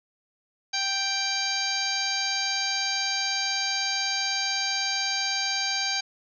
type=harmonic tone with a mistuned harmonic; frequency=784 Hz; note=G5; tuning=in tune; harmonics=1 / 2 / 3 / 4 / 5 / 6 / 7 / 8; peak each=-34 / -34 / -33 / -37 / -33 / -29 / -41 / -33 dBFS; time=0.73-6.01 s; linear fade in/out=10 ms; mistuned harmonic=8; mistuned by=+42 cents; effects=none